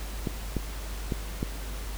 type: clicks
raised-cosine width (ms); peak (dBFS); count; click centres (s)
3; -15; 4; 0.272 / 0.567 / 1.122 / 1.429
effects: added 50 Hz sine -34 dBFS peak until 1.97 s + pink hiss -42 dBFS RMS until 1.97 s